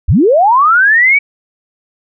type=linear sweep; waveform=sine; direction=up; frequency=43.65 to 2300 Hz; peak=-5 dBFS; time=0.08-1.19 s; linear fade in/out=10 ms; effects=none